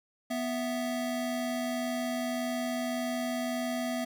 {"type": "tone pair together", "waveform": "square", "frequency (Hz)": [247, 659.3], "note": ["B3", "E5"], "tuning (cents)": [0, 0], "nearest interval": "octave + perfect fourth", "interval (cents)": 1700, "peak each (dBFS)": [-33, -35], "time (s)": [0.3, 4.05], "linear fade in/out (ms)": 10, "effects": []}